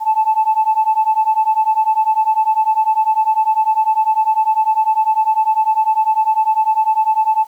sine beating tone pair, 868 / 878 Hz, A5 / A5, -24 / -4 cents, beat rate 10 Hz, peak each -14 dBFS, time 0-7.47 s, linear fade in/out 50 ms, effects tanh soft clip ceiling -5 dBFS + 8-bit

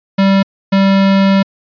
square tone pair in turn, 194.9 / 194.9 Hz, G3 / G3, -10 / -10 cents, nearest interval unison, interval 0 cents, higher neither, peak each -8 dBFS, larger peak neither, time 0.18-0.43 / 0.72-1.43 s, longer second, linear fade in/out 10 ms, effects resampled to 11025 Hz

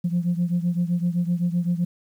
sine beating tone pair, 172.3 / 180.1 Hz, F3 / F#3, -23 / -46 cents, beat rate 7.8 Hz, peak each -21 / -24 dBFS, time 0.04-1.85 s, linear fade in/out 10 ms, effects tanh soft clip ceiling -15 dBFS + 9-bit

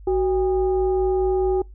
sine tone with frequency modulation, 374.4 Hz, F#4, 20 cents sharp, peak -17 dBFS, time 0.07-1.62 s, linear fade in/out 5 ms, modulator 429 Hz, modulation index 0.54, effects noise-tail reverb RT60 0.2 s tail -26 dB re dry + added 50 Hz sine -39 dBFS peak until 1.74 s

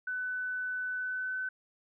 sine tone with pitch glide, 1500 to 1514.8 Hz, F#6 to F#6, +23 to +40 cents, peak -32 dBFS, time 0.07-1.49 s, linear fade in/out 5 ms, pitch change +17 cents, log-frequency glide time 0.91-1.37 s, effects none

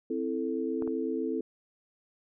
sine chord, A minor, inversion first, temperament equal, 261.6 / 329.6 / 440 Hz, C4 / E4 / A4, 0 / 0 / 0 cents, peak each -33 dBFS, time 0.1-1.41 s, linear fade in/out 5 ms
clicks, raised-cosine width 1 ms, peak -27 / -29 dBFS, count 2, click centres 0.823 / 0.876 s
effects none

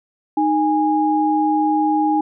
sine tone pair together, 308.7 / 824 Hz, D#4 / G#5, -14 / -14 cents, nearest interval octave + perfect fourth, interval 1700 cents, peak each -17 dBFS, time 0.37-2.21 s, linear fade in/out 5 ms, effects none

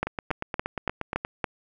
two click trains, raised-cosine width 0.5 ms, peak -14 / -10 dBFS, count 11 / 6, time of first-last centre 0.07-1.249 / 0.03-1.442 s, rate 8.48 / 3.54 Hz, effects none

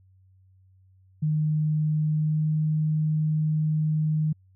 sine tone with pitch glide, 153.5 to 154.66 Hz, D#3 to D#3, -23 to -10 cents, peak -21 dBFS, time 1.22-4.33 s, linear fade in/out 10 ms, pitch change +13 cents, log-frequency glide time 2.1-2.47 s, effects added 94 Hz sine -55 dBFS peak until 4.55 s

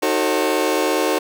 30% pulse chord, D# diminished seventh, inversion none, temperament just, 311.1 / 373.4 / 448 / 537.6 Hz, D#4 / F#4 / A4 / C5, 0 / +16 / +31 / +47 cents, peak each -20 dBFS, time 0.02-1.19 s, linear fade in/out 10 ms, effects none

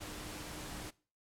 sine tone in noise, 303.7 Hz, D#4, 42 cents flat, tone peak -52 dBFS, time 0-0.91 s, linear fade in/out 20 ms, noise pink, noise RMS -45 dBFS, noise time 0-0.91 s, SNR -10 dB, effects noise-tail reverb RT60 0.4 s tail -22 dB re dry + low-pass 12000 Hz 12 dB/octave

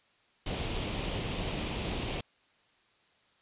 pink noise with comb filter, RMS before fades -34 dBFS, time 0.46-2.21 s, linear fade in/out 5 ms, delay 0.33 ms, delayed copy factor +0.5, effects white hiss -67 dBFS RMS until 3.41 s + resampled to 8000 Hz

